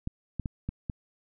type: clicks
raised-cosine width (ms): 5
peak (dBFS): -19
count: 5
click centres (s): 0.074 / 0.397 / 0.458 / 0.69 / 0.898
effects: none